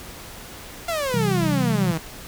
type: exponential sweep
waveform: sawtooth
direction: down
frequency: 698.5 to 155.56 Hz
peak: -19 dBFS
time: 0.88-1.98 s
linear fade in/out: 5 ms
type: chord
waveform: sine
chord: C major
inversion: none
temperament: equal with one note detuned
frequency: 130.81 / 164.81 / 192.63 Hz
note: C3 / E3 / G3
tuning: 0 / 0 / -30 cents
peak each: -24 dBFS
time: 1.14-1.92 s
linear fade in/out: 2 ms
effects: pink hiss -39 dBFS RMS until 2.27 s